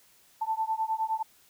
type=beating tone pair; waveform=sine; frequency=880 / 889.7 Hz; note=A5 / A5; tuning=0 / +19 cents; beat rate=9.7 Hz; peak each=-30 dBFS; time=0.41-1.23 s; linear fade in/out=10 ms; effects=white hiss -61 dBFS RMS until 1.49 s